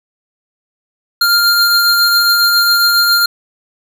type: tone pair together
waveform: square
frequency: 1396.9 / 4198 Hz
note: F6 / C8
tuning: 0 / +5 cents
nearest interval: octave + perfect fifth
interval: 1905 cents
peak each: -12 dBFS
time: 1.21-3.26 s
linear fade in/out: 5 ms
effects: none